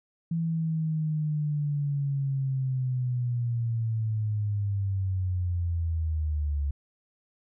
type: linear sweep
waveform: sine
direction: down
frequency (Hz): 166.7 to 70.2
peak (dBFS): -25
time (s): 0.31-6.71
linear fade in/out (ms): 5
effects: none